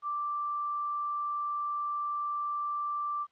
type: tone with quantisation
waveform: sine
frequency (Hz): 1174.7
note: D6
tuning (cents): 0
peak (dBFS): -30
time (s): 0.02-3.27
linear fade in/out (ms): 50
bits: 10
effects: white hiss -71 dBFS RMS until 3.31 s + low-pass 3000 Hz 12 dB/octave